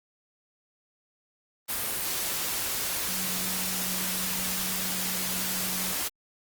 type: tone in noise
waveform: sine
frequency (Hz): 185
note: F#3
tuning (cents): 0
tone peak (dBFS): -38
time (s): 3.07-5.94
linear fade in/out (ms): 20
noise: white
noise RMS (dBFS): -30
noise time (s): 1.68-6.09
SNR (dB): -11
effects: Opus 32 kbps